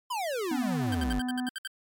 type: exponential sweep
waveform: square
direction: down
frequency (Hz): 1046.5 to 45.07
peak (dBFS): -30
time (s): 0.1-1.2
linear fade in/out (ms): 10
type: harmonic tone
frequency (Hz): 250.2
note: B3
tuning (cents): +23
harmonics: 1 / 3 / 4 / 5 / 6 / 7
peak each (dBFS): -29 / -39 / -49 / -53 / -54 / -48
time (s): 0.51-1.49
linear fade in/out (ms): 5
type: tone bursts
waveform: 25% pulse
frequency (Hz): 1566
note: G6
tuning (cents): -2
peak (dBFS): -29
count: 9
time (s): 0.92-1.674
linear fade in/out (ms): 2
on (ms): 26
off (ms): 65
effects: MP3 96 kbps